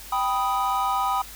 triangle chord, G augmented, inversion none, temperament equal with one note detuned, 784 / 987.8 / 1250.3 Hz, G5 / B5 / D#6, 0 / 0 / +8 cents, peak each -24 dBFS, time 0.12-1.22 s, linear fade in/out 5 ms, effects added 50 Hz sine -45 dBFS peak until 1.35 s + white hiss -42 dBFS RMS until 1.35 s

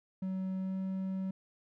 triangle tone with pitch glide, 188.5 to 189.92 Hz, F#3 to F#3, +32 to +45 cents, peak -31 dBFS, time 0.22-1.31 s, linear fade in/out 5 ms, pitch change +13 cents, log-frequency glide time 0.58-0.77 s, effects none

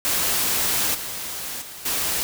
white noise with level steps, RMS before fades -22 / -31 / -38 / -24 dBFS, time 0.05-2.23 s, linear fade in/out 0 ms, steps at 0.94 / 1.61 / 1.85 s, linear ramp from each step 10 ms, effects none

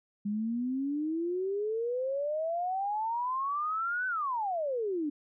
sine exponential two-way sweep, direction up then down, 201.6 to 1529 to 282.3 Hz, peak -29 dBFS, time 0.25-5.1 s, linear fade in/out 10 ms, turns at 4.07 s, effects none

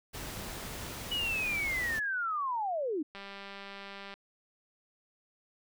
pink noise, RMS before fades -41 dBFS, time 0.13-2 s, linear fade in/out 20 ms
sine linear sweep, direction down, 2960 to 277.2 Hz, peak -30 dBFS, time 1.11-3.03 s, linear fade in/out 10 ms
click train, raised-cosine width 0.3 ms, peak -29 dBFS, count 197, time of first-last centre 3.15-4.14 s, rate 198 Hz
effects none

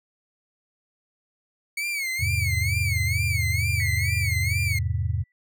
40% pulse tone with vibrato, 2217 Hz, C#7, in tune, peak -25 dBFS, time 1.77-4.79 s, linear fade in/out 5 ms, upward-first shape sine, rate 2.2 Hz, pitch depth 130 cents each way
sine chord, E augmented, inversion none, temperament just, 82.41 / 103.01 / 128.76 Hz, E2 / G#2 / B#2, 0 / -14 / -27 cents, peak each -26 / -26 / -30 dBFS, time 2.19-5.24 s, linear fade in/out 20 ms
sine tone with exponential decay, 1969 Hz, B6, 6 cents flat, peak -29 dBFS, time 3.8-5.32 s, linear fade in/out 1 ms, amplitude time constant 330 ms
effects none

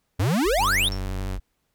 square exponential sweep, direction up, 82.9 to 3951 Hz, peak -20 dBFS, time 0.19-0.89 s, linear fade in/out 10 ms
sine tone, 43.18 Hz, F1, 19 cents flat, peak -28 dBFS, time 0.45-1.4 s, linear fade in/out 10 ms
sawtooth tone with vibrato, 94.9 Hz, F#2, 44 cents sharp, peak -26 dBFS, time 0.57-1.39 s, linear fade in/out 50 ms, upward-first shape triangle, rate 13 Hz, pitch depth 46 cents each way
sine tone with exponential decay, 5430 Hz, F8, 50 cents flat, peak -28 dBFS, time 0.92-1.03 s, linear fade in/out 0 ms, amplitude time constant 23 ms
effects pink hiss -73 dBFS RMS until 1.74 s

